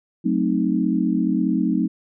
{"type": "chord", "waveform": "sine", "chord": "F# diminished seventh", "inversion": "none", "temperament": "equal", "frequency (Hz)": [185, 220, 261.6, 311.1], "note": ["F#3", "A3", "C4", "Eb4"], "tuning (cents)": [0, 0, 0, 0], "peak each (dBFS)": -23, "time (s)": [0.24, 1.88], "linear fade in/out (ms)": 20, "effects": []}